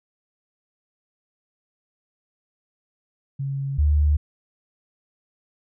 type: tone pair in turn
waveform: sine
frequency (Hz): 137.6 / 74.25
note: C#3 / D2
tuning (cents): -12 / +20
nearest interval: major seventh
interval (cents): 1068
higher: first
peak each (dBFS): -24 / -15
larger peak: second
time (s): 3.39-3.78 / 3.78-4.17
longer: neither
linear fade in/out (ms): 10
effects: none